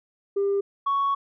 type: tone pair in turn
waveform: sine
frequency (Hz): 398.4 / 1112.6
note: G4 / C#6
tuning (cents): +28 / +6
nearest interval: octave + tritone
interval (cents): 1778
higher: second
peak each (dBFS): -19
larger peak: neither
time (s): 0.36-0.61 / 0.86-1.15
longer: second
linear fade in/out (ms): 10
effects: tanh soft clip ceiling -18 dBFS